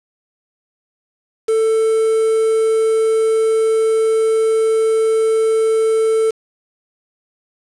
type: tone with quantisation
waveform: triangle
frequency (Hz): 443.5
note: A4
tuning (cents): +14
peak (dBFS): -10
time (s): 1.48-6.31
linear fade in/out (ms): 10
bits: 5
effects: low-pass 9000 Hz 12 dB/octave